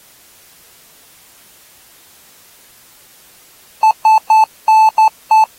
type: tone bursts at uneven times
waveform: triangle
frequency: 875 Hz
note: A5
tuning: 10 cents flat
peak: -3 dBFS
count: 6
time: 3.83-3.91 / 4.05-4.18 / 4.3-4.44 / 4.68-4.89 / 4.98-5.08 / 5.31-5.44 s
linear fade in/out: 2 ms
effects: white hiss -45 dBFS RMS until 5.58 s + AAC 48 kbps